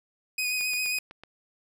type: tone with vibrato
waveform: sawtooth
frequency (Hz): 2489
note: D#7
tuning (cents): 0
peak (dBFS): -23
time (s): 0.38-0.99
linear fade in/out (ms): 5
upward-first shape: sine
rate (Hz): 7.5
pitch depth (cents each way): 20
type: click train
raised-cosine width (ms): 0.3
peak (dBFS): -28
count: 6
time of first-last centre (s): 0.61-1.236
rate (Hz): 7.99
effects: none